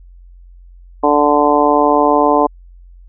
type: harmonic tone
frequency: 146.83 Hz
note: D3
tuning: in tune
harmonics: 2 / 3 / 4 / 5 / 6 / 7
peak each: -16 / -16 / -16 / -16 / -16 / -16 dBFS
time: 1.03-2.47 s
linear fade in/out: 10 ms
effects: added 44 Hz sine -37 dBFS peak until 3.08 s